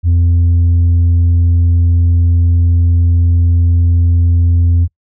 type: tone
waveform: sine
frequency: 85.6 Hz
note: F2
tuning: 34 cents flat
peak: -4 dBFS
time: 0.03-4.88 s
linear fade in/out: 50 ms
effects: noise-tail reverb RT60 0.1 s tail -25 dB re dry + tanh soft clip ceiling -6 dBFS